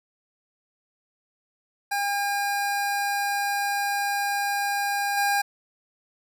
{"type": "tone with level steps", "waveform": "25% pulse", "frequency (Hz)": 807, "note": "G#5", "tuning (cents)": -50, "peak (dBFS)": [-20, -17], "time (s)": [1.91, 5.42], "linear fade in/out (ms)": 10, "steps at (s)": 5.17, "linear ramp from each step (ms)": 5, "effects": []}